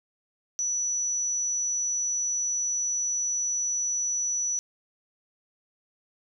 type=tone; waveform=sine; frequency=5920 Hz; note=F#8; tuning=in tune; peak=-25 dBFS; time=0.59-4.59 s; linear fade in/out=0 ms; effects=none